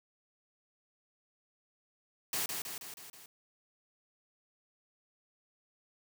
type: noise with echo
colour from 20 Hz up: white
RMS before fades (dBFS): -34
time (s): 2.33-2.46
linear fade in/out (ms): 2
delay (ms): 160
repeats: 5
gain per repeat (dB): -4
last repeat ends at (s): 3.26
effects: none